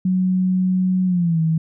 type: tone with pitch glide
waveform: sine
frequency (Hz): 185 to 161.05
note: F#3 to E3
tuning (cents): 0 to -40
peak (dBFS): -15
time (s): 0.05-1.58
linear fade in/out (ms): 5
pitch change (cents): -240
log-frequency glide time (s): 1.06-1.4
effects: none